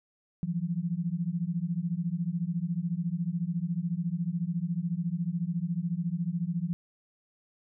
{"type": "beating tone pair", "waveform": "sine", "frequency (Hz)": [164.81, 178.81], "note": ["E3", "F3"], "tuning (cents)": [0, 41], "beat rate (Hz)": 14, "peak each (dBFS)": [-31, -31], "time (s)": [0.43, 6.73], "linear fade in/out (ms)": 0, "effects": []}